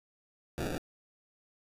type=noise with sample-and-hold; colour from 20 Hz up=white; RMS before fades=-35 dBFS; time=0.58-0.78 s; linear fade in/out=0 ms; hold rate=1050 Hz; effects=resampled to 32000 Hz